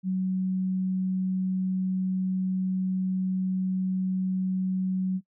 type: tone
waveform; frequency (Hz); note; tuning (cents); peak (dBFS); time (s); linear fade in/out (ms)
sine; 186.9; F#3; +18; -24; 0.03-5.21; 50
effects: noise-tail reverb RT60 0.1 s tail -23 dB re dry